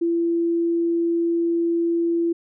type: tone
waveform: sine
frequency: 337.7 Hz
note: E4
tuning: 42 cents sharp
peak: -18 dBFS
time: 0.01-2.33 s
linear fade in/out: 10 ms
effects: none